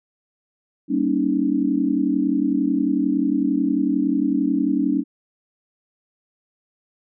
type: chord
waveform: sine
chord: Eb dominant seventh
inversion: first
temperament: just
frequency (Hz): 194.45 / 233.3 / 280 / 311.1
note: G3 / Bb3 / Db4 / Eb4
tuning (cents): -14 / +2 / +18 / 0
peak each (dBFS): -26 / -25 / -20 / -23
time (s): 0.88-5.04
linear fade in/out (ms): 50
effects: none